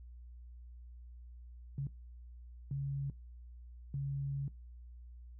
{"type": "tone bursts at uneven times", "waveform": "sine", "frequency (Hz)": 138.59, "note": "C#3", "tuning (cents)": 0, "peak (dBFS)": -34, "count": 3, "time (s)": [[1.78, 1.87], [2.71, 3.1], [3.94, 4.48]], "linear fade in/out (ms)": 2, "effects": ["noise-tail reverb RT60 0.2 s tail -19 dB re dry", "added 60 Hz sine -49 dBFS peak until 5.39 s"]}